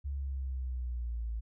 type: linear sweep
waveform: sine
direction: down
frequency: 70.6 to 55 Hz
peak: -33 dBFS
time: 0.04-1.41 s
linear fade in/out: 20 ms
effects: none